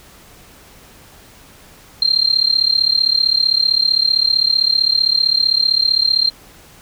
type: tone with amplitude modulation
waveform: sine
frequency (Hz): 4175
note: C8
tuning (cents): -5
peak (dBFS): -8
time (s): 2.02-6.3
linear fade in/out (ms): 2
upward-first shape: sine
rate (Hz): 35.5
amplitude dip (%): 90
effects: pink hiss -44 dBFS RMS until 6.81 s